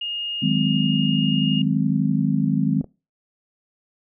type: tone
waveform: sine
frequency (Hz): 2845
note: F7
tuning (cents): +31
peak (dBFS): -25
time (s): 0.01-1.62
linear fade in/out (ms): 5
type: chord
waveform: sine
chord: Ab dominant seventh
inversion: second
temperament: just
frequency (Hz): 155.74 / 186.89 / 207.7 / 259.6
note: Eb3 / Gb3 / Ab3 / C4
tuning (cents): +2 / +18 / 0 / -13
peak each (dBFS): -22 / -25 / -22 / -23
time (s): 0.42-2.82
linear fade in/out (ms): 10
type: clicks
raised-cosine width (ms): 2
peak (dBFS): -23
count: 2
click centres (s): 2.812 / 2.843
effects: noise-tail reverb RT60 0.3 s tail -23 dB re dry